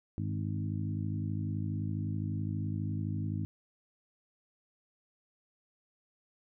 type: harmonic tone with a mistuned harmonic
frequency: 51.91 Hz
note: G#1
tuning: in tune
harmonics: 2 / 3 / 4 / 5 / 6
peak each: -34 / -38 / -40 / -42 / -44 dBFS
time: 0.18-3.45 s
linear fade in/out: 0 ms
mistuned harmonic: 2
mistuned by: -59 cents
effects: none